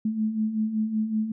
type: beating tone pair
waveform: sine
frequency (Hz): 213.4 / 218.7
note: G#3 / A3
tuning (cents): +47 / -10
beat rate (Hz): 5.3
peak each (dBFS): -31 / -24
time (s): 0.05-1.32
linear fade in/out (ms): 5
effects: none